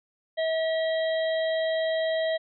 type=harmonic tone; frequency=644 Hz; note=E5; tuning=41 cents flat; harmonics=1 / 3 / 5 / 6; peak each=-24 / -34 / -38 / -40 dBFS; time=0.37-2.38 s; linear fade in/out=20 ms; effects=none